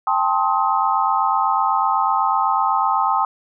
sine chord, A half-diminished seventh, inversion third, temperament just, 792 / 880 / 1056 / 1267.2 Hz, G5 / A5 / C6 / Eb6, +18 / 0 / +16 / +31 cents, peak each -21 dBFS, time 0.07-3.25 s, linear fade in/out 2 ms, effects none

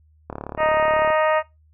click train, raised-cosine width 1 ms, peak -16 dBFS, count 30, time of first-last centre 0.3-1.103 s, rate 36.1 Hz
harmonic tone, 311.1 Hz, D#4, in tune, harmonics 2 / 3 / 4 / 5 / 6 / 7 / 8 / 9, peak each -18 / -23 / -24 / -36 / -27 / -35 / -36 / -38 dBFS, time 0.57-1.43 s, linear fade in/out 50 ms
effects noise-tail reverb RT60 0.2 s tail -20 dB re dry + added 77 Hz sine -53 dBFS peak until 1.73 s

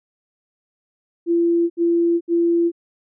sine tone bursts, 340 Hz, F4, 46 cents flat, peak -14 dBFS, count 3, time 1.26-2.718 s, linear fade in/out 50 ms, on 440 ms, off 69 ms, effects none

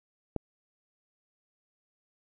click, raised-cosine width 2 ms, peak -17 dBFS, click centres 0.363 s, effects none

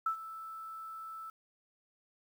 sine tone with ADSR envelope, 1318.5 Hz, E6, in tune, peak -27 dBFS, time 0.06-1.3 s, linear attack 5 ms, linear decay 92 ms, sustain -15 dB, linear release 4 ms, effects 10-bit

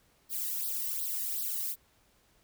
violet noise with flanger, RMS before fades -34 dBFS, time 0.29-1.76 s, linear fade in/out 50 ms, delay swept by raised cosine 0.21 to 1.07 ms, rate 2.7 Hz, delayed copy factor +1, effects pink hiss -67 dBFS RMS until 2.43 s

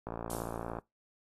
click train, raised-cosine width 1 ms, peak -24 dBFS, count 42, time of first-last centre 0.07-0.787 s, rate 57.2 Hz
violet noise with exponential decay, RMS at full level -36 dBFS, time 0.3-0.81 s, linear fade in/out 1 ms, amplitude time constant 110 ms
effects noise-tail reverb RT60 0.2 s tail -23 dB re dry + AAC 32 kbps

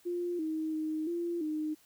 sine tone with pitch steps, 350.6 / 315.3 / 312 / 343.2 / 307.8 Hz, F4 / D#4 / D#4 / F4 / D#4, +7 / +23 / +5 / -30 / -19 cents, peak -31 dBFS, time 0.05-1.75 s, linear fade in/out 20 ms, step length 340 ms, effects white hiss -64 dBFS RMS until 1.85 s

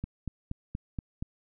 click train, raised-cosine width 5 ms, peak -21 dBFS, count 6, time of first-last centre 0.04-1.225 s, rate 4.22 Hz, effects none

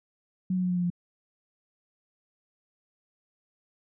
sine tone with pitch steps, 185 / 182.98 / 180.98 / 179.01 / 177.05 / 175.12 Hz, F#3 / F#3 / F#3 / F3 / F3 / F3, 0 / -19 / -38 / +43 / +24 / +5 cents, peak -24 dBFS, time 0.5-0.902 s, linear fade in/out 5 ms, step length 67 ms, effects none

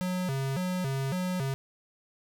square tone with vibrato, 157.2 Hz, D#3, 18 cents sharp, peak -29 dBFS, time 0.01-1.54 s, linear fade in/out 0 ms, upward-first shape square, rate 1.8 Hz, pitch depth 260 cents each way, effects none

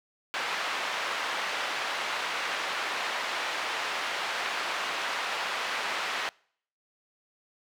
pink band-pass noise, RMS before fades -32 dBFS, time 0.34-6.29 s, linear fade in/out 0 ms, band 880 to 3300 Hz, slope 12 dB/octave, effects noise-tail reverb RT60 0.6 s tail -26 dB re dry

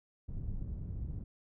pink low-pass noise, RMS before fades -39 dBFS, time 0.28-1.24 s, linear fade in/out 10 ms, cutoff 130 Hz, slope 12 dB/octave, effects none

